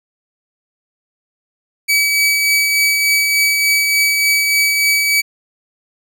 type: tone with tremolo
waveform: sawtooth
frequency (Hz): 2284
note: D7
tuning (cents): -49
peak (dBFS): -7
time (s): 1.88-5.22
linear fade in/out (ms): 20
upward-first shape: triangle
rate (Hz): 3.4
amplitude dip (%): 35
effects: none